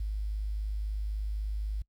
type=tone with quantisation; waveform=sine; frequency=51.91 Hz; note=G#1; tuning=in tune; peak=-30 dBFS; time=0-1.82 s; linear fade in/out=5 ms; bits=10; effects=noise-tail reverb RT60 0.1 s tail -24 dB re dry